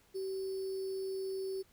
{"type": "tone with sample-and-hold", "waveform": "sine", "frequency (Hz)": 383.3, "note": "G4", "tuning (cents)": -39, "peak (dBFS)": -35, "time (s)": [0.14, 1.63], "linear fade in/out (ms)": 20, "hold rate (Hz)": 4900, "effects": ["pink hiss -67 dBFS RMS until 1.72 s"]}